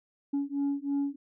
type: beating tone pair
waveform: sine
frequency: 280 / 283.1 Hz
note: C#4 / C#4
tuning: +18 / +37 cents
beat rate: 3.1 Hz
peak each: -29 dBFS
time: 0.33-1.16 s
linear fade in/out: 10 ms
effects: tanh soft clip ceiling -24 dBFS